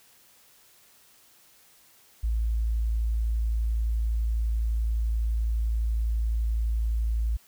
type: tone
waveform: sine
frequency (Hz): 55.9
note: A1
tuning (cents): +28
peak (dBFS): -23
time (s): 2.23-7.37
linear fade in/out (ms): 10
effects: white hiss -58 dBFS RMS until 7.47 s